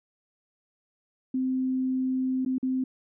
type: tone with dropouts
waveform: sine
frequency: 259.2 Hz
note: C4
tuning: 16 cents flat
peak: -24 dBFS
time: 1.34-2.84 s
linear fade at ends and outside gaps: 5 ms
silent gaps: 2.45-2.46 / 2.583-2.628 s
effects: none